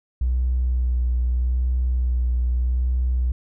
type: tone with vibrato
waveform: triangle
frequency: 61.74 Hz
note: B1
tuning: in tune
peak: -14 dBFS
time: 0.21-3.32 s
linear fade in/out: 5 ms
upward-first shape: sine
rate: 0.81 Hz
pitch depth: 22 cents each way
effects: tanh soft clip ceiling -16 dBFS